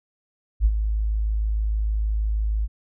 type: tone with ADSR envelope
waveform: sine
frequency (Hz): 53.2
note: G#1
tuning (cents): +42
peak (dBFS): -12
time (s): 0.6-2.68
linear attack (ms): 52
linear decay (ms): 50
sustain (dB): -8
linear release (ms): 40
effects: none

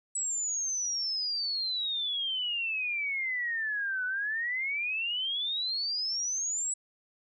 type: exponential two-way sweep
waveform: sine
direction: down then up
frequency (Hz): 7902 to 1480 to 7902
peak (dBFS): -29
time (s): 0.15-6.74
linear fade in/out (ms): 5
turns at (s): 4.05
effects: none

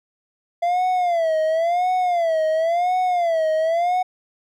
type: tone with vibrato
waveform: triangle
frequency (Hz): 681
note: F5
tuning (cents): -44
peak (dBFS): -15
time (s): 0.62-4.03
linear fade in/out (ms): 10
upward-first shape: sine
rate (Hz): 0.95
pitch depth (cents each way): 140
effects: none

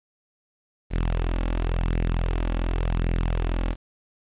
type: tone with flanger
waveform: sawtooth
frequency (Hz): 42.22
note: E1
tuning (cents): +42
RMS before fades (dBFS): -24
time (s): 0.9-3.76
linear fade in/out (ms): 50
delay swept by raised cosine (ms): 0.42 to 3.62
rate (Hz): 0.91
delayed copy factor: +0.5
effects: resampled to 8000 Hz + 9-bit

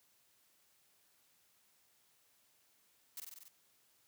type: noise with echo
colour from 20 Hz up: blue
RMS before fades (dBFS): -45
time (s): 3.17-3.2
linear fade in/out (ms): 2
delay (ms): 47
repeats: 6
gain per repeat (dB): -2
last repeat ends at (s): 3.482
effects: white hiss -72 dBFS RMS until 4.07 s + high-pass 60 Hz 12 dB/octave

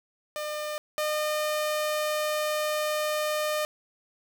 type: tone pair in turn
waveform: sawtooth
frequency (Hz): 603 / 607.5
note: D5 / D#5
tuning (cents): +46 / -42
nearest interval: unison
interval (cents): 12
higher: second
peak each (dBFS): -27 / -22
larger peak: second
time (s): 0.36-0.78 / 0.98-3.65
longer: second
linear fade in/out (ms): 0
effects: 9-bit

